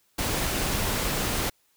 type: noise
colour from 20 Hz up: pink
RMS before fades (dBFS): -27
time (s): 0.18-1.5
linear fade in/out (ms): 10
effects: white hiss -67 dBFS RMS until 1.76 s